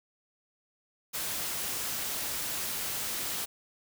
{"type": "noise", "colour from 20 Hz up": "white", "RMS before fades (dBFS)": -34, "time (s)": [1.13, 3.46], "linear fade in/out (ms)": 20, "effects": []}